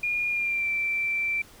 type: tone with pitch glide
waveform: sine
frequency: 2426 to 2342 Hz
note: D#7 to D7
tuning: -44 to -5 cents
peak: -24 dBFS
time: 0.03-1.42 s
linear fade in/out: 5 ms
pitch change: -61 cents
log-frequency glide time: 0.29-0.68 s
effects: pink hiss -51 dBFS RMS until 1.6 s